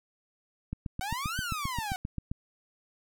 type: click train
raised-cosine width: 5 ms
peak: -21 dBFS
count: 13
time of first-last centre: 0.73-2.315 s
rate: 7.57 Hz
type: exponential two-way sweep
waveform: sawtooth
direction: up then down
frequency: 736 to 1568 to 736 Hz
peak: -29 dBFS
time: 1.01-1.96 s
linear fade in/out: 0 ms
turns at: 1.39 s
effects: none